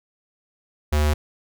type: tone with notch filter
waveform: square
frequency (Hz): 75.1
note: D2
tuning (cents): +39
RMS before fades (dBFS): -19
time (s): 0.92-1.14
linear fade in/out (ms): 10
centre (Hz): 160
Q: 0.88
effects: none